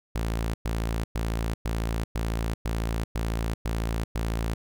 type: tone bursts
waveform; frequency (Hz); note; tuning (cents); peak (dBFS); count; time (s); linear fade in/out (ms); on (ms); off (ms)
sawtooth; 56; A1; +31; -22; 9; 0.15-4.54; 5; 390; 110
effects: none

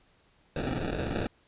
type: noise with sample-and-hold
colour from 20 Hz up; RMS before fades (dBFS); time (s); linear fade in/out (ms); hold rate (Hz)
white; -31; 0.56-1.27; 2; 1050
effects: pink hiss -65 dBFS RMS until 1.47 s + resampled to 8000 Hz

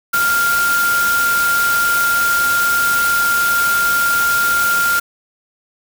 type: tone in noise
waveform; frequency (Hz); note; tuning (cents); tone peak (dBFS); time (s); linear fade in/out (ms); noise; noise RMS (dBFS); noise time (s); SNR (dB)
sine; 1396.9; F6; 0; -13; 0.13-5; 10; white; -22; 0.13-5; +6
effects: none

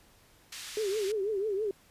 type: band-pass noise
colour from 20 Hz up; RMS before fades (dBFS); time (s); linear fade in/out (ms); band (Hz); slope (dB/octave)
white; -43; 0.52-1.12; 5; 1700 to 6300; 12
type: tone with vibrato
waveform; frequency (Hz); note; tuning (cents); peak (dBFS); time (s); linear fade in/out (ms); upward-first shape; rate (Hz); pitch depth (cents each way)
sine; 410; G#4; -22; -28; 0.77-1.71; 2; triangle; 6.1; 160
effects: pink hiss -61 dBFS RMS until 1.9 s + resampled to 32000 Hz

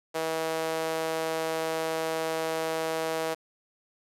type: tone with high-pass filter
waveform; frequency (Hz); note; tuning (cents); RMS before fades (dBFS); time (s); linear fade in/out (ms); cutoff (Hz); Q
sawtooth; 161.1; E3; -39; -30; 0.14-3.35; 20; 530; 2.1
effects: resampled to 32000 Hz + 8-bit

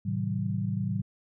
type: chord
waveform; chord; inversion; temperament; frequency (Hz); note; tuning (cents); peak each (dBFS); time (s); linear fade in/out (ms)
sine; A diminished seventh; none; just; 110 / 132 / 158.4 / 190.08; A2 / C3 / Eb3 / Gb3; 0 / +16 / +31 / +47; -31 / -35 / -35 / -31; 0.05-1.02; 10
effects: none

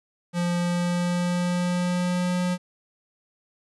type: tone with pitch glide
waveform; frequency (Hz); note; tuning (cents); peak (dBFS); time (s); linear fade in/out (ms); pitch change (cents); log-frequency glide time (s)
square; 174.61 to 179.62; F3 to F3; 0 to +49; -23; 0.33-2.58; 50; +49; 0.56-2.37
effects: resampled to 24000 Hz + 10-bit

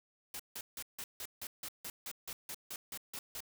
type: noise bursts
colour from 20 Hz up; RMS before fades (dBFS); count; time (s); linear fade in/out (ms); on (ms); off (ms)
white; -43; 15; 0.34-3.405; 2; 55; 160
effects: none

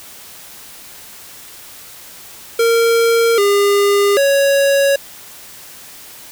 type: tone with pitch steps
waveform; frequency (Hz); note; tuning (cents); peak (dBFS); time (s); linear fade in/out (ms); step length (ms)
square; 461.5 / 404.1 / 556; A#4 / G#4 / C#5; -17 / -47 / +5; -11; 2.59-4.96; 5; 790
effects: white hiss -37 dBFS RMS until 6.31 s

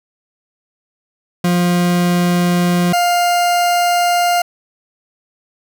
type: tone pair in turn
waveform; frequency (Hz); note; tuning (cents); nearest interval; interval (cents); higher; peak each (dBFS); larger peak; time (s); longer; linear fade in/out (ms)
40% pulse; 176.1 / 702.4; F3 / F5; +15 / +10; 2 octaves; 2395; second; -11; neither; 1.44-2.93 / 2.93-4.42; neither; 5
effects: none

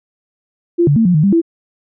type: tone with pitch steps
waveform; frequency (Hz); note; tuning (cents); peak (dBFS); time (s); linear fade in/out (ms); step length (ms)
sine; 344.2 / 143.9 / 225.6 / 177.9 / 152.9 / 198.6 / 333.2; F4 / D3 / A3 / F3 / D#3 / G3 / E4; -25 / -35 / +44 / +32 / -30 / +23 / +19; -8; 0.78-1.417; 20; 91
effects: none

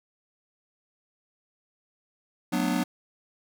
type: chord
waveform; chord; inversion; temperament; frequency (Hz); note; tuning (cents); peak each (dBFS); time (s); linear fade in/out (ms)
square; B minor seventh; second; just; 185.21 / 222.2 / 246.9 / 296.3; F#3 / A3 / B3 / D4; +2 / +17 / 0 / +15; -30 / -35 / -29 / -30; 2.52-2.84; 10
effects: none

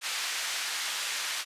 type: band-pass noise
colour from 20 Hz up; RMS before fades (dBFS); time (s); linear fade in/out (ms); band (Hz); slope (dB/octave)
pink; -33; 0.01-1.45; 50; 1700 to 7800; 12
effects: resampled to 32000 Hz

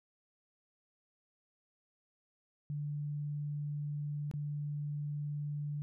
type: tone with dropouts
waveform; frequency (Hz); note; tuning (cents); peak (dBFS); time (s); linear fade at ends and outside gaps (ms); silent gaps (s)
sine; 146.83; D3; 0; -35; 2.7-5.82; 0; 4.313-4.338
effects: none

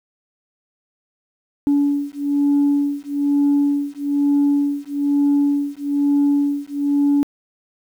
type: beating tone pair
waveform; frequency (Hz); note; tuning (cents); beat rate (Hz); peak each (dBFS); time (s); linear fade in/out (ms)
sine; 285 / 286.1; C#4 / D4; +48 / -45; 1.1; -17; 1.67-7.23; 0
effects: tanh soft clip ceiling -10 dBFS + 8-bit

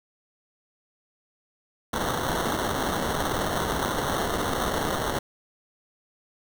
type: noise with sample-and-hold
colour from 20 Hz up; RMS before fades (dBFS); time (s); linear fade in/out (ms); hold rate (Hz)
violet; -27; 1.93-5.19; 5; 2450
effects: none

